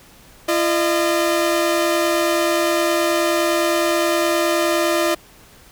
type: tone pair together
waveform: sawtooth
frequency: 339.8 / 610 Hz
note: F4 / D#5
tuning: -47 / -34 cents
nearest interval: minor seventh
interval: 1013 cents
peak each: -15 dBFS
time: 0.48-5.15 s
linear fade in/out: 10 ms
effects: pink hiss -47 dBFS RMS until 5.71 s